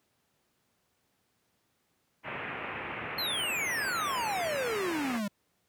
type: low-pass noise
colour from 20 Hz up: white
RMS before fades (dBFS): -38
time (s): 2.23-5.21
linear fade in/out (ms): 50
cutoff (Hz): 2600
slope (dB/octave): 48
type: exponential sweep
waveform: square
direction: down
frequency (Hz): 4286 to 196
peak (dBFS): -31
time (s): 3.18-5.28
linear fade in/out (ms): 5
effects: pink hiss -74 dBFS RMS until 5.68 s + high-pass 100 Hz 12 dB/octave